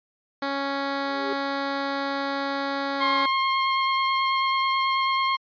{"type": "tone", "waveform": "10% pulse", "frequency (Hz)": 277.3, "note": "C#4", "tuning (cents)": 1, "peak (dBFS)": -17, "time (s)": [0.42, 3.26], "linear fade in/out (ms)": 5}
{"type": "tone with exponential growth", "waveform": "triangle", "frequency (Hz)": 402.7, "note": "G4", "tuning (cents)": 47, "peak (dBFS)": -24, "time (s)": [0.92, 1.33], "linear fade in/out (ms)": 2, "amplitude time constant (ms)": 87}
{"type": "tone with vibrato", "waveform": "sawtooth", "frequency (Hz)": 1069, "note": "C6", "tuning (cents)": 37, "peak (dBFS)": -17, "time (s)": [3, 5.37], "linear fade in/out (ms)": 20, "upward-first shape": "triangle", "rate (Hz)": 9.2, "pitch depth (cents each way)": 11}
{"effects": ["resampled to 11025 Hz"]}